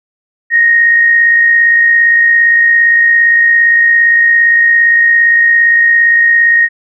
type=tone with amplitude modulation; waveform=sine; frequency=1865 Hz; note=A#6; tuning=in tune; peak=-3 dBFS; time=0.5-6.69 s; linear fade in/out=50 ms; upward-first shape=sine; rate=57.5 Hz; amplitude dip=35%; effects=none